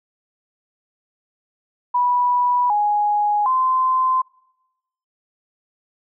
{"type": "tone with pitch steps", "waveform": "sine", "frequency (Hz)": [981, 831, 1034], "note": ["B5", "G#5", "C6"], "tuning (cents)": [-12, 1, -21], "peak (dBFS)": -15, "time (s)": [1.94, 4.22], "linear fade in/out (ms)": 10, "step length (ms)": 760, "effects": ["noise-tail reverb RT60 0.9 s tail -24 dB re dry"]}